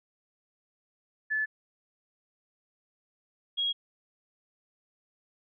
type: tone pair in turn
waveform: sine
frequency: 1733 / 3295 Hz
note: A6 / G#7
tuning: -27 / -14 cents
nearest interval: major seventh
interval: 1113 cents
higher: second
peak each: -26 dBFS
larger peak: neither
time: 1.3-1.46 / 3.57-3.73 s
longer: neither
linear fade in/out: 20 ms
effects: none